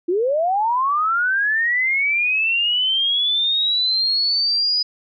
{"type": "linear sweep", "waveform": "sine", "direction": "up", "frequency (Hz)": [329.6, 4978], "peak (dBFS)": -16, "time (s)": [0.08, 4.83], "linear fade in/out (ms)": 10, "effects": []}